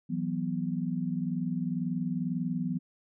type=chord; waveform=sine; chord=E suspended second; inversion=none; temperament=equal; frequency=164.81 / 185 / 246.9 Hz; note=E3 / F#3 / B3; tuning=0 / 0 / 0 cents; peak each=-33 dBFS; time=0.09-2.79 s; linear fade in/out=20 ms; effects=none